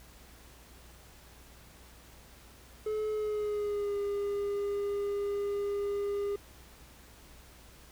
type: tone with pitch glide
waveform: triangle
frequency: 429.1 to 405 Hz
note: A4 to G#4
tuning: -43 to -43 cents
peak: -28 dBFS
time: 2.86-6.36 s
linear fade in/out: 5 ms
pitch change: -100 cents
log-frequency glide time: 3.1-3.97 s
effects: added 60 Hz sine -56 dBFS peak until 7.91 s + pink hiss -56 dBFS RMS until 7.91 s